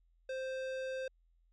sine tone with tanh clipping, 523.3 Hz, C5, in tune, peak -39 dBFS, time 0.29-1.08 s, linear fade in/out 5 ms, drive 17 dB, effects added 42 Hz sine -67 dBFS peak until 1.52 s

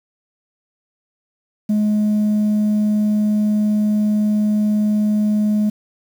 sine tone, 210.8 Hz, G#3, 26 cents sharp, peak -11 dBFS, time 1.69-5.7 s, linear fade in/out 10 ms, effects tanh soft clip ceiling -13 dBFS + 7-bit

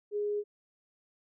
sine tone, 414.3 Hz, G#4, 4 cents flat, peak -29 dBFS, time 0.11-0.44 s, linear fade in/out 50 ms, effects none

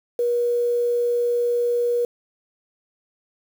sine tone with quantisation, 480 Hz, B4, 49 cents flat, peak -18 dBFS, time 0.19-2.05 s, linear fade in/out 2 ms, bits 7, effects none

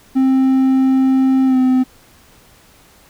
triangle tone with pitch glide, 263.7 to 257.2 Hz, C4 to C4, +14 to -30 cents, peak -8 dBFS, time 0.15-1.84 s, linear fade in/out 20 ms, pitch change -44 cents, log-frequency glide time 1.46-1.57 s, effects pink hiss -48 dBFS RMS until 3.09 s

